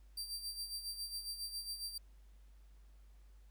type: tone with tremolo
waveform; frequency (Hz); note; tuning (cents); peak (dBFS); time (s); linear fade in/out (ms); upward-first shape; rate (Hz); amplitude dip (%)
sawtooth; 4699; D8; 0; -36; 0.17-1.98; 5; sine; 7.3; 65
effects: added 50 Hz sine -57 dBFS peak until 3.5 s + pink hiss -75 dBFS RMS until 3.5 s